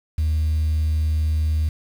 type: tone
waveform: sine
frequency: 77.78 Hz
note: D#2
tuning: in tune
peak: -16 dBFS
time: 0.18-1.69 s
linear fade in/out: 5 ms
effects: tanh soft clip ceiling -14 dBFS + 7-bit